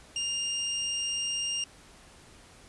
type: tone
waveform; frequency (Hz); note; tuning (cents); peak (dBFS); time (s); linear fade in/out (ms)
25% pulse; 2808; F7; +9; -25; 0.16-1.64; 2
effects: pink hiss -54 dBFS RMS until 2.68 s + resampled to 24000 Hz